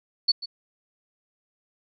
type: tone with echo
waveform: sine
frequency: 4452 Hz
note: C#8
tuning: 7 cents sharp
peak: -16 dBFS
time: 0.28-0.32 s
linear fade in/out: 10 ms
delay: 140 ms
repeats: 1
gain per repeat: -15 dB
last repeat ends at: 0.46 s
effects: none